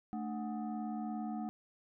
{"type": "tone with frequency modulation", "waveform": "sine", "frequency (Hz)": 219.4, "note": "A3", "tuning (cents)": -5, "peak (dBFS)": -36, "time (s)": [0.13, 1.49], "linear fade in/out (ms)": 0, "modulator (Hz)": 516, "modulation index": 0.93, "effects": []}